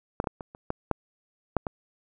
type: clicks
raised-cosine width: 1 ms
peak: -10 / -23 / -13 / -23 / -30 / -14 / -9 / -8 / -16 dBFS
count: 9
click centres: 0.201 / 0.242 / 0.272 / 0.408 / 0.549 / 0.704 / 0.913 / 1.567 / 1.668 s
effects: none